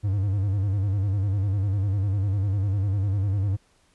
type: tone with vibrato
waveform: triangle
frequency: 98.8 Hz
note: G2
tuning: 14 cents sharp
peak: -19 dBFS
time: 0.03-3.57 s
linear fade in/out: 20 ms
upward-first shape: square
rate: 10 Hz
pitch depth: 75 cents each way
effects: pink hiss -63 dBFS RMS until 3.94 s + resampled to 24000 Hz